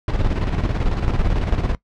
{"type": "noise with tremolo", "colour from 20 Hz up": "brown", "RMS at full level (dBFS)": -17, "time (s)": [0.08, 1.75], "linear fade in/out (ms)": 2, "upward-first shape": "square", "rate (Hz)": 18, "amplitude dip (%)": 55, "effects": ["noise-tail reverb RT60 0.1 s tail -19 dB re dry", "low-pass 4000 Hz 12 dB/octave"]}